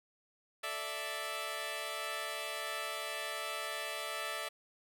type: chord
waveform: 10% pulse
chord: A suspended fourth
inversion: none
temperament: equal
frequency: 440 / 587.3 / 659.3 Hz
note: A4 / D5 / E5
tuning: 0 / 0 / 0 cents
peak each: -38 / -33 / -32 dBFS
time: 0.63-4.49 s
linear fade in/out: 10 ms
effects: none